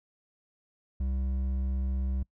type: tone with hard clipping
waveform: triangle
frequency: 65.41 Hz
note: C2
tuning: in tune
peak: -29 dBFS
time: 1-2.23 s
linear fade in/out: 5 ms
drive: 10 dB
effects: noise-tail reverb RT60 0.1 s tail -24 dB re dry